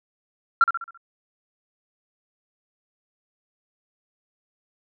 sine tone with echo, 1368 Hz, F6, 36 cents flat, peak -10 dBFS, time 0.61-0.64 s, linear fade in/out 2 ms, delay 67 ms, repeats 5, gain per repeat -7 dB, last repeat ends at 0.975 s, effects tanh soft clip ceiling -7 dBFS

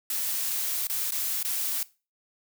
blue noise with dropouts, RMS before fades -29 dBFS, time 0.1-1.83 s, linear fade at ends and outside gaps 2 ms, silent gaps 0.871-0.897 / 1.108-1.12 / 1.429-1.448 s, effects noise-tail reverb RT60 0.3 s tail -19 dB re dry

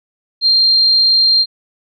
sine tone, 4186 Hz, C8, in tune, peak -8 dBFS, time 0.41-1.46 s, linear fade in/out 50 ms, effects none

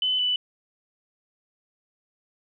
sine tone pair in turn, 3022 / 2982 Hz, F#7 / F#7, +36 / +13 cents, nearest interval unison, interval 23 cents, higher first, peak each -21 dBFS, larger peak neither, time 0.02-0.19 / 0.19-0.36 s, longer neither, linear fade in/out 2 ms, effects none

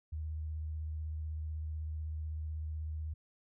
sine tone with vibrato, 77.78 Hz, D#2, in tune, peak -36 dBFS, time 0.12-3.14 s, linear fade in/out 10 ms, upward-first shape triangle, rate 16 Hz, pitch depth 29 cents each way, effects none

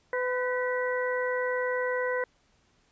harmonic tone with a mistuned harmonic, 502 Hz, B4, 28 cents sharp, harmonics 1 / 2 / 3 / 4, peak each -28 / -35 / -35 / -34 dBFS, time 0.13-2.24 s, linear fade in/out 2 ms, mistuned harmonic 4, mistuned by -52 cents, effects pink hiss -67 dBFS RMS until 2.91 s + resampled to 16000 Hz

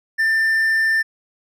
triangle tone, 1787 Hz, A6, 26 cents sharp, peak -13 dBFS, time 0.18-1.03 s, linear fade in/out 20 ms, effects none

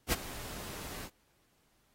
pink noise with ADSR envelope, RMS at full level -27 dBFS, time 0.08-1.1 s, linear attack 43 ms, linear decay 28 ms, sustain -17 dB, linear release 53 ms, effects pink hiss -72 dBFS RMS until 1.94 s + AAC 48 kbps

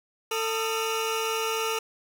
30% pulse tone cluster, 447.1 / 1243 / 1347 / 2879 Hz, A4 / D#6 / E6 / F#7, +28 / -2 / +37 / -48 cents, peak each -26 / -31 / -31 / -31 dBFS, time 0.31-1.79 s, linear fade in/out 5 ms, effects none

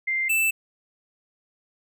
sine / square tone pair in turn, 2093 / 2648 Hz, C7 / E7, 0 / +7 cents, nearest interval major third, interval 407 cents, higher second, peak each -22 / -20 dBFS, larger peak second, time 0.07-0.29 / 0.29-0.51 s, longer neither, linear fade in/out 10 ms, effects none

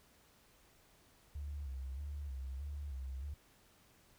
sine tone with vibrato, 69.1 Hz, C#2, 5 cents flat, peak -40 dBFS, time 1.35-3.34 s, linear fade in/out 5 ms, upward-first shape square, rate 1.6 Hz, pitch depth 80 cents each way, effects pink hiss -67 dBFS RMS until 4.18 s

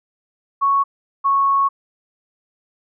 sine tone pair in turn, 1108.7 / 1103.9 Hz, C#6 / C#6, 0 / -8 cents, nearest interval unison, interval 8 cents, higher first, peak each -13 dBFS, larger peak neither, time 0.61-0.84 / 1.24-1.69 s, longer second, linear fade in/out 20 ms, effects none

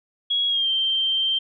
sine tone with pitch glide, 3322 to 3141 Hz, G#7 to G7, 0 to +3 cents, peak -19 dBFS, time 0.3-1.39 s, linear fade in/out 10 ms, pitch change -97 cents, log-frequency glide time 0.48-0.69 s, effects none

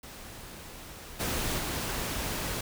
pink noise with level steps, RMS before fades -45 / -31 / -33 dBFS, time 0.03-2.61 s, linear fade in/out 5 ms, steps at 1.19 / 1.57 s, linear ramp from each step 20 ms, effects none

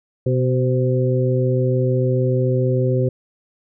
harmonic tone with a mistuned harmonic, 126.6 Hz, B2, 43 cents sharp, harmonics 1 / 2 / 3 / 4, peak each -17 / -26 / -22 / -23 dBFS, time 0.26-3.09 s, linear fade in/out 5 ms, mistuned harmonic 4, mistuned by +31 cents, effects none

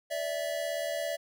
square tone pair together, 580 / 657.7 Hz, D5 / E5, -22 / -4 cents, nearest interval major second, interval 218 cents, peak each -35 / -34 dBFS, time 0.1-1.17 s, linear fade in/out 20 ms, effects none

